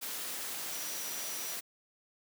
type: tone in noise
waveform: sine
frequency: 5830 Hz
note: F#8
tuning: 26 cents flat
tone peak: -44 dBFS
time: 0.71-1.55 s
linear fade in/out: 20 ms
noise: white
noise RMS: -39 dBFS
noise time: 0.01-1.61 s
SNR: -8 dB
effects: high-pass 200 Hz 12 dB/octave